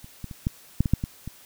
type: clicks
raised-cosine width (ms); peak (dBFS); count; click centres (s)
5; -30 / -21 / -25 / -11 / -7 / -13 / -6 / -15 / -21; 9; 0.044 / 0.243 / 0.312 / 0.469 / 0.806 / 0.858 / 0.936 / 1.039 / 1.276
effects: white hiss -51 dBFS RMS until 1.45 s